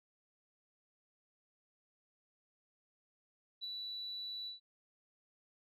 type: tone with ADSR envelope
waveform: sine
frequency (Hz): 3951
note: B7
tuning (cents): 0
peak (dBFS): -37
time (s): 3.61-4.6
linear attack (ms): 31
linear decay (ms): 10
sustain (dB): -3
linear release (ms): 130
effects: tanh soft clip ceiling -35 dBFS